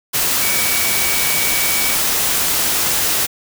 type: tone in noise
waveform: sine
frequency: 2271 Hz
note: C#7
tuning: 41 cents sharp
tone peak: -23 dBFS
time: 0.41-1.96 s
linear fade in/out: 20 ms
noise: white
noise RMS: -17 dBFS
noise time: 0.13-3.27 s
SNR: -9 dB
effects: none